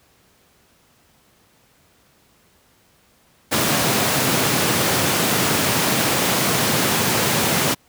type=high-pass noise; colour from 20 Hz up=pink; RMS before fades=-19 dBFS; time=3.51-7.75 s; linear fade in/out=20 ms; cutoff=110 Hz; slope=24 dB/octave; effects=pink hiss -57 dBFS RMS until 7.88 s + high-pass 60 Hz 12 dB/octave